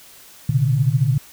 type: tone cluster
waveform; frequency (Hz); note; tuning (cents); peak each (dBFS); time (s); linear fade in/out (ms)
sine; 119.4 / 132.3 / 147.4; A#2 / C3 / D3; +42 / +20 / +7; -19; 0.49-1.18; 5
effects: white hiss -45 dBFS RMS until 1.32 s